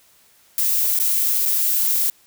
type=noise with dropouts; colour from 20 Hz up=violet; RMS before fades=-19 dBFS; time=0.58-2.1 s; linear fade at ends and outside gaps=1 ms; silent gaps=0.989-0.999 / 1.454-1.459 s; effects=white hiss -55 dBFS RMS until 2.26 s